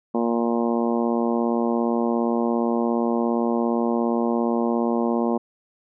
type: harmonic tone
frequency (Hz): 117.3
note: A#2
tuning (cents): +11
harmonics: 2 / 3 / 4 / 5 / 6 / 7 / 8 / 9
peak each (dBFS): -22 / -26 / -28 / -30 / -32 / -33 / -34 / -35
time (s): 0.14-5.38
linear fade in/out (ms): 10
effects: none